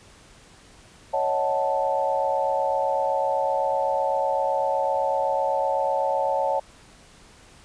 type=chord; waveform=sine; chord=D# half-diminished seventh; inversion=third; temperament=equal; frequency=554.4 / 622.3 / 740 / 880 Hz; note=C#5 / D#5 / F#5 / A5; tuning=0 / 0 / 0 / 0 cents; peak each=-25 / -29 / -28 / -25 dBFS; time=1.13-6.6 s; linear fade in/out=10 ms; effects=pink hiss -51 dBFS RMS until 7.64 s + resampled to 22050 Hz